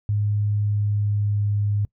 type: tone with pitch glide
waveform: sine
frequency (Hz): 103.83 to 102.93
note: G#2 to G#2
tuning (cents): 0 to -15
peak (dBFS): -19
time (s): 0.09-1.85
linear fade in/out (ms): 0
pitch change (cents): -15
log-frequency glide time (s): 0.52-1.52
effects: noise-tail reverb RT60 0.1 s tail -23 dB re dry